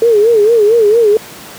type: tone with vibrato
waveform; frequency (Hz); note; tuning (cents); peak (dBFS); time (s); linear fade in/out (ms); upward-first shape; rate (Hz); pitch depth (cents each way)
sine; 440; A4; 0; -5; 0.02-1.17; 2; sine; 4.4; 130
effects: pink hiss -31 dBFS RMS until 1.58 s + high-pass 150 Hz 12 dB/octave